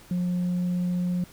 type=tone; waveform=sine; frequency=178.5 Hz; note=F3; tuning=38 cents sharp; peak=-21 dBFS; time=0.11-1.24 s; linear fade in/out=2 ms; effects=tanh soft clip ceiling -22 dBFS + pink hiss -51 dBFS RMS until 1.32 s

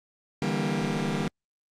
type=chord; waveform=sawtooth; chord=E half-diminished seventh; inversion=third; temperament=just; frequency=148.33 / 164.81 / 197.78 / 237.3 Hz; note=D3 / E3 / G3 / Bb3; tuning=+18 / 0 / +16 / +31 cents; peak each=-27 / -29 / -25 / -27 dBFS; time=0.42-1.28 s; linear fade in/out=2 ms; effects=low-pass 7000 Hz 12 dB/octave + Opus 48 kbps

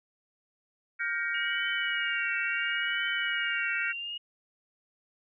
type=chord; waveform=sine; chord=G half-diminished seventh; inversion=third; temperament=just; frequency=1411.2 / 1568 / 1881.6 / 2258 Hz; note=F6 / G6 / Bb6 / Db7; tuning=+18 / 0 / +16 / +31 cents; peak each=-34 dBFS; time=0.99-3.93 s; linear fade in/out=20 ms
type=tone with vibrato; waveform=sine; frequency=2850 Hz; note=F7; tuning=34 cents sharp; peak=-34 dBFS; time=1.34-4.18 s; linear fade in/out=10 ms; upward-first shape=triangle; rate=0.72 Hz; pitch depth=110 cents each way
effects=none

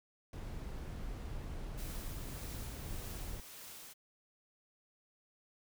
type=noise; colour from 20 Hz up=brown; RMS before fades=-43 dBFS; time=0.33-3.4 s; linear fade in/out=2 ms
type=noise with tremolo; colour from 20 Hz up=white; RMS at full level=-50 dBFS; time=1.77-3.94 s; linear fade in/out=20 ms; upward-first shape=triangle; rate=1.7 Hz; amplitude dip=35%
effects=none

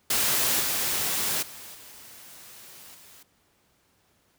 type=noise with level steps; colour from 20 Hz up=white; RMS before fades=-24 / -27 / -43 / -47 / -51 dBFS; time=0.1-3.23 s; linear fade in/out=5 ms; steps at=0.6 / 1.42 / 1.74 / 2.94 s; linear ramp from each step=10 ms; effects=pink hiss -66 dBFS RMS until 4.38 s + high-pass 60 Hz 12 dB/octave

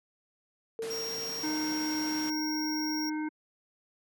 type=tone with exponential decay; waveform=sine; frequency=451.7 Hz; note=A4; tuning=45 cents sharp; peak=-32 dBFS; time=0.79-2.77 s; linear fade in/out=0 ms; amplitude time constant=430 ms
type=low-pass noise; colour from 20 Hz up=pink; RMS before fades=-42 dBFS; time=0.82-2.3 s; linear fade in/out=2 ms; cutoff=12000 Hz; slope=96 dB/octave
type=tone; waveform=square; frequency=5588 Hz; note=F8; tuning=in tune; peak=-35 dBFS; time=0.9-3.1 s; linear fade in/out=10 ms
type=harmonic tone; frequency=307.5 Hz; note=D#4; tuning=20 cents flat; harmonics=1 / 3 / 5 / 7; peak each=-30 / -41 / -44 / -46 dBFS; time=1.43-3.29 s; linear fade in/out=10 ms
effects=high-pass 200 Hz 12 dB/octave

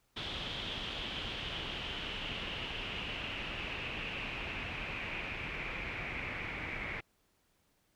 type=noise with low-pass filter sweep; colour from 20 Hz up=pink; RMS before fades=-40 dBFS; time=0.16-7.01 s; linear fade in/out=10 ms; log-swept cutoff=3400 to 2200 Hz; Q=5.5; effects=pink hiss -74 dBFS RMS until 7.95 s

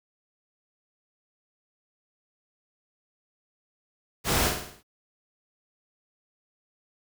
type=noise with echo; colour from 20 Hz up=pink; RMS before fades=-25 dBFS; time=4.24-4.52 s; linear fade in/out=50 ms; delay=52 ms; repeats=6; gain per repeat=-5 dB; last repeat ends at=4.832 s; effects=none

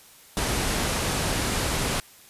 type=low-pass noise; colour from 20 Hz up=pink; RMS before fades=-26 dBFS; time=0.37-2 s; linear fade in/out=0 ms; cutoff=12000 Hz; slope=48 dB/octave; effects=white hiss -51 dBFS RMS until 2.29 s + resampled to 32000 Hz

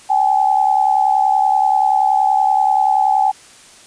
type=tone pair together; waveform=sine; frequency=775 / 845.5 Hz; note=G5 / G#5; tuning=-20 / +31 cents; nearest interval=major second; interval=151 cents; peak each=-14 dBFS; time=0.09-3.32 s; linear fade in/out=20 ms; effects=white hiss -43 dBFS RMS until 3.86 s + resampled to 22050 Hz

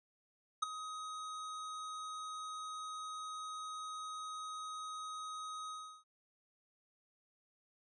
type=tone with ADSR envelope; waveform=square; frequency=1259 Hz; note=D#6; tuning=20 cents sharp; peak=-29 dBFS; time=0.62-6.04 s; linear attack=10 ms; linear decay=12 ms; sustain=-14 dB; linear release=340 ms; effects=resampled to 22050 Hz

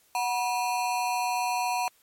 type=ring-modulated tone; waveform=square; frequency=853 Hz; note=G#5; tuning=46 cents sharp; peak=-23 dBFS; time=0.15-1.88 s; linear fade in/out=0 ms; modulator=116 Hz; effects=white hiss -63 dBFS RMS until 2.02 s + MP3 64 kbps

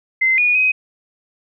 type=tone with pitch steps; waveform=sine; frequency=2068 / 2453 / 2519 Hz; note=C7 / D#7 / D#7; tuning=-21 / -25 / +21 cents; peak=-12 dBFS; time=0.21-0.72 s; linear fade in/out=10 ms; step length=170 ms; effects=none

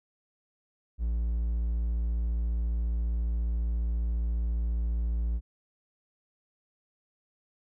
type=tone; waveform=triangle; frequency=57.3 Hz; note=A#1; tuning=29 cents flat; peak=-24 dBFS; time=0.98-5.41 s; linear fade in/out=50 ms; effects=none

